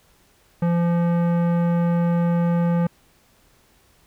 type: tone with tanh clipping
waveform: sine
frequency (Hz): 171.5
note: F3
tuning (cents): -31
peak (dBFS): -19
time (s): 0.62-2.87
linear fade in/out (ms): 5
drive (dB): 16
effects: pink hiss -58 dBFS RMS until 4.06 s